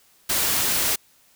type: noise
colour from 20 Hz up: white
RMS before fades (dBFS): -22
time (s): 0.29-0.96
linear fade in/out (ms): 10
effects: white hiss -58 dBFS RMS until 1.35 s